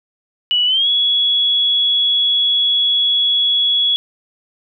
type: tone with pitch glide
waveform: sine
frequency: 2946 to 3365 Hz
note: F#7 to G#7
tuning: -8 to +22 cents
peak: -12 dBFS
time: 0.51-3.96 s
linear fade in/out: 0 ms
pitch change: +230 cents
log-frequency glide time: 0.66-0.88 s
effects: none